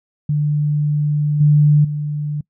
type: tone with level steps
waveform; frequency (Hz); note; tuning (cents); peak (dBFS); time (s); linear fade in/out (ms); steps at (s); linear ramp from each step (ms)
sine; 148.4; D3; +18; -14 / -8 / -19; 0.29-2.41; 5; 1.4 / 1.84; 10
effects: noise-tail reverb RT60 0.1 s tail -24 dB re dry

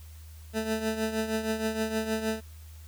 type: tone with tremolo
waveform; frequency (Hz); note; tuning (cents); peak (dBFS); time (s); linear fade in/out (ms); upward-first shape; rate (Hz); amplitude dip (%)
20% pulse; 220; A3; 0; -20; 0.53-2.41; 50; triangle; 6.4; 70
effects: added 78 Hz sine -44 dBFS peak until 2.87 s + white hiss -57 dBFS RMS until 2.87 s

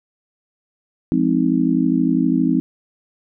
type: chord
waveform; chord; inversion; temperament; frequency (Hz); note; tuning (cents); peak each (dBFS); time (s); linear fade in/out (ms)
sine; F minor seventh; none; just; 174.61 / 209.5 / 261.9 / 314.3; F3 / Ab3 / C4 / Eb4; 0 / +15 / +2 / +18; -21 / -23 / -17 / -20; 1.12-2.6; 0
effects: none

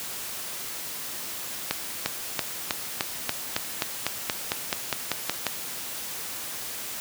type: accelerating click train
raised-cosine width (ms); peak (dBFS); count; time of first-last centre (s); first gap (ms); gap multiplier
0.2; -6; 16; 1.71-5.467; 350; 0.95
effects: white hiss -35 dBFS RMS until 7 s + high-pass 80 Hz 12 dB/octave

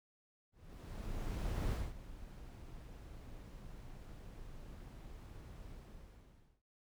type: noise with ADSR envelope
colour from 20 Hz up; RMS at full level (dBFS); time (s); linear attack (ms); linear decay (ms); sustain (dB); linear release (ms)
brown; -36; 0.52-6.62; 1200; 210; -15; 900
effects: none

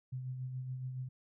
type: tone with tremolo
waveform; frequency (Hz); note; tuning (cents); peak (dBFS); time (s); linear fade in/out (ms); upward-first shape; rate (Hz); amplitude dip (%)
sine; 128.5; C3; -31; -36; 0.12-1.09; 10; sine; 7.1; 40
effects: none

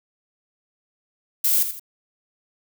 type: noise with echo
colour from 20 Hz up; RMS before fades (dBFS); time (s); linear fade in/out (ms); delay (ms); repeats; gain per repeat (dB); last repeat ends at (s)
violet; -19; 1.44-1.63; 5; 83; 2; -9; 1.796
effects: none

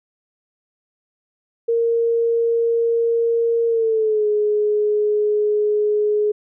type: tone with pitch glide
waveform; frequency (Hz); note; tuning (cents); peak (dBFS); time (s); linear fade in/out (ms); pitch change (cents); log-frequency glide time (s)
sine; 463.4 to 420.1; A#4 to G#4; -10 to +20; -15; 1.68-6.32; 10; -170; 3.67-4.27
effects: none

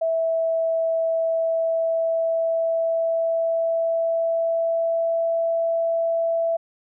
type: tone with pitch glide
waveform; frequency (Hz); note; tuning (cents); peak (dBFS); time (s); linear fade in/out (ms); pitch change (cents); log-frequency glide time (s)
sine; 655 to 664.1; E5 to E5; -11 to +13; -19; 0.01-6.57; 10; +24; 1.07-5.27
effects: none

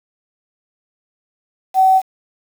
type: tone with quantisation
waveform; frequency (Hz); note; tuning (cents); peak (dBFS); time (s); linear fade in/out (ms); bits
sine; 759; F#5; +44; -8; 1.74-2.02; 50; 6
effects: none

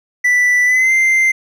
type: tone with pitch glide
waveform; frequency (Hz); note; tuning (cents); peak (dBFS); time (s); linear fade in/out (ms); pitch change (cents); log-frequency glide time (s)
triangle; 1975.5 to 2085; B6 to C7; 0 to -7; -8; 0.24-1.32; 10; +93; 0.65-0.92
effects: none

